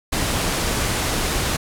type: low-pass noise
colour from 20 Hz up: pink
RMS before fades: -22 dBFS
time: 0.12-1.57 s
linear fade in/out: 10 ms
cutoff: 12000 Hz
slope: 24 dB/octave
effects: none